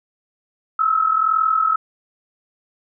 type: tone pair together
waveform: sine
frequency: 1289 / 1330.6 Hz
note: E6 / E6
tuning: -39 / +16 cents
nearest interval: minor second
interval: 55 cents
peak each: -16 / -20 dBFS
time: 0.79-1.76 s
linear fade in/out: 5 ms
effects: none